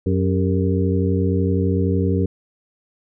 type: harmonic tone with a mistuned harmonic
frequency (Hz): 92.9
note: F#2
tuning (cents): +7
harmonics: 1 / 2 / 3 / 4 / 5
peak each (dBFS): -19 / -22 / -24 / -25 / -26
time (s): 0.06-2.26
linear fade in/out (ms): 5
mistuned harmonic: 4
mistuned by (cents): +100
effects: none